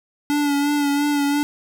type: tone with vibrato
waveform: square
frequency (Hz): 288.2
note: D4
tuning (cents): -33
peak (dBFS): -18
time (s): 0.3-1.43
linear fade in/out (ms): 0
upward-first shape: sine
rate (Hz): 2.9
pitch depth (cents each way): 30
effects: none